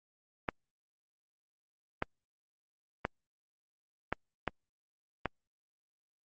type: clicks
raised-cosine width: 0.5 ms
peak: -15 dBFS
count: 6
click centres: 0.488 / 2.024 / 3.051 / 4.126 / 4.477 / 5.257 s
effects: Opus 32 kbps